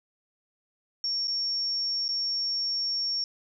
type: tone with dropouts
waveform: sine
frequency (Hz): 5500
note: F8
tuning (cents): -27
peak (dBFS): -26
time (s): 1.04-3.24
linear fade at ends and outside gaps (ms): 1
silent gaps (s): 1.273-1.28 / 2.081-2.089
effects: none